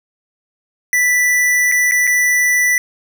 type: tone with dropouts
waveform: square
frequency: 1975.5 Hz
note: B6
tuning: in tune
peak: -12 dBFS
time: 0.93-2.78 s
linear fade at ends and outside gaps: 1 ms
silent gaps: 1.716-1.721 / 1.912-1.919 / 2.07-2.074 s
effects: none